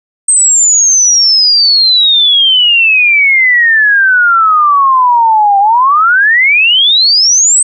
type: exponential two-way sweep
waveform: sine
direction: down then up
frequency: 8372 to 784 to 8372 Hz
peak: -4 dBFS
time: 0.28-7.63 s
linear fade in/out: 5 ms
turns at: 5.59 s
effects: none